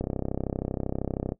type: click train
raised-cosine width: 2 ms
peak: -15 dBFS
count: 44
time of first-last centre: 0.01-1.321 s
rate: 32.8 Hz
effects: noise-tail reverb RT60 0.1 s tail -18 dB re dry